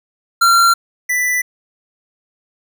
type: tone pair in turn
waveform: square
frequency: 1372 / 1983.2 Hz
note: F6 / B6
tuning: -31 / +7 cents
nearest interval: tritone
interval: 638 cents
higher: second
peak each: -9 / -15 dBFS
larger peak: first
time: 0.41-0.74 / 1.09-1.42 s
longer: neither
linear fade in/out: 10 ms
effects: none